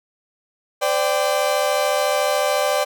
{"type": "chord", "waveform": "35% pulse", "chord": "C suspended second", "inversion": "none", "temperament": "equal with one note detuned", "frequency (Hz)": [513.4, 587.3, 784], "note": ["C5", "D5", "G5"], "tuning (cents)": [-33, 0, 0], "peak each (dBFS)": [-22, -18, -22], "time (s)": [0.81, 2.85], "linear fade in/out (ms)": 20, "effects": []}